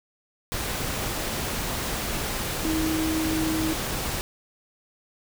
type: tone in noise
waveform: sine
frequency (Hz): 317.4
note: D#4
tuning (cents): +35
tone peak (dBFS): -24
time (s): 2.65-3.73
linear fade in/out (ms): 0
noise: pink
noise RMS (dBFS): -29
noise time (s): 0.52-4.21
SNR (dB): +2
effects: none